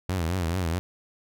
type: tone with vibrato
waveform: sawtooth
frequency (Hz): 87.31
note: F2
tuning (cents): 0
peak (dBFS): -21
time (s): 0.09-0.79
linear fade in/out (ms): 0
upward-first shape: triangle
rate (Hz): 4.6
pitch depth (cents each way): 170
effects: none